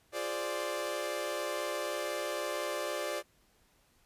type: chord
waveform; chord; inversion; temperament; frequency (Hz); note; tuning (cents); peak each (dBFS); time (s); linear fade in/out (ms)
sawtooth; D half-diminished seventh; first; equal; 349.2 / 415.3 / 523.3 / 587.3; F4 / Ab4 / C5 / D5; 0 / 0 / 0 / 0; -38 / -38 / -36 / -32; 0.12-3.23; 50
effects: pink hiss -68 dBFS RMS until 4.05 s + resampled to 32000 Hz